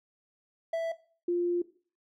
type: tone pair in turn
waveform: triangle / sine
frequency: 660 / 349.6 Hz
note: E5 / F4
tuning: +2 / +2 cents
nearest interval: major seventh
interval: 1100 cents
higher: first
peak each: -25 dBFS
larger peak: neither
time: 0.73-0.92 / 1.28-1.62 s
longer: second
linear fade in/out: 5 ms
effects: noise-tail reverb RT60 0.4 s tail -17 dB re dry